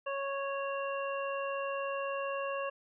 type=harmonic tone; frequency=553 Hz; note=C#5; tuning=4 cents flat; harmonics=1 / 2 / 3 / 5; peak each=-35 / -38 / -44 / -43 dBFS; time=0.06-2.7 s; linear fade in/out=10 ms; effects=none